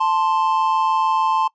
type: tone pair together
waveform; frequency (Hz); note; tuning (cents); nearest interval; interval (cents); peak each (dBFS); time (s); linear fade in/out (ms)
triangle; 880 / 1046.5; A5 / C6; 0 / 0; minor third; 300; -17; 0-1.48; 10
effects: noise-tail reverb RT60 0.1 s tail -20 dB re dry + resampled to 16000 Hz